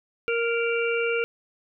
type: harmonic tone with a mistuned harmonic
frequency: 466.2 Hz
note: A#4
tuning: in tune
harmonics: 1 / 3 / 5 / 6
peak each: -24 / -30 / -30 / -32 dBFS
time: 0.28-1.24 s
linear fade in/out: 0 ms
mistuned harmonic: 6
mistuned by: -18 cents
effects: none